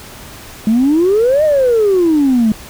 sine exponential two-way sweep, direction up then down, 210.3 to 630 to 210.3 Hz, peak -7 dBFS, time 0.67-2.52 s, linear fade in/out 2 ms, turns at 1.44 s, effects tanh soft clip ceiling -5 dBFS + pink hiss -34 dBFS RMS until 2.69 s

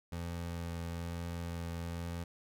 25% pulse tone with vibrato, 85 Hz, F2, 46 cents flat, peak -34 dBFS, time 0.12-2.24 s, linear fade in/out 5 ms, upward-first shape triangle, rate 1.1 Hz, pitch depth 12 cents each way, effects none

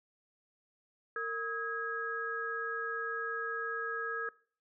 sine tone cluster, 458.7 / 1276 / 1647 Hz, A#4 / D#6 / G#6, -28 / +43 / -15 cents, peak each -40 / -38 / -37 dBFS, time 1.16-4.29 s, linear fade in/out 2 ms, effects noise-tail reverb RT60 0.5 s tail -22 dB re dry

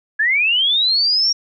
sine linear sweep, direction up, 1659 to 5630 Hz, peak -13 dBFS, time 0.19-1.33 s, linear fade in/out 10 ms, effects none

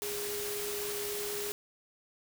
sine tone in noise, 411.7 Hz, G#4, 15 cents flat, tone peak -37 dBFS, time 0.02-1.52 s, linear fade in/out 0 ms, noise white, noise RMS -38 dBFS, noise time 0.02-1.52 s, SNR -2 dB, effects none

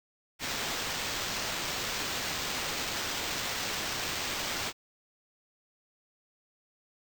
white noise with sample-and-hold, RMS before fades -34 dBFS, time 0.39-4.73 s, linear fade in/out 50 ms, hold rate 11025 Hz, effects none

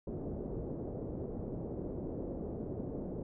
white low-pass noise, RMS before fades -40 dBFS, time 0.07-3.23 s, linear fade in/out 5 ms, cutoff 470 Hz, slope 24 dB/octave, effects none

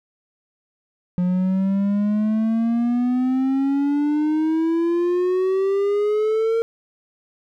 triangle exponential sweep, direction up, 177.7 to 460 Hz, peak -15 dBFS, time 1.18-6.62 s, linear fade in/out 0 ms, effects none

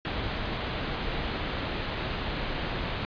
pink low-pass noise, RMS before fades -32 dBFS, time 0.05-3.05 s, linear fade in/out 0 ms, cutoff 4200 Hz, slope 48 dB/octave, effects resampled to 11025 Hz

